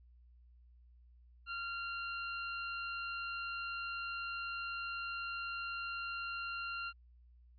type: tone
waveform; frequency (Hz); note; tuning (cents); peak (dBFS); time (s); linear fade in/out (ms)
25% pulse; 1384; F6; -16; -35; 1.46-6.93; 50
effects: added 60 Hz sine -59 dBFS peak until 7.58 s + resampled to 11025 Hz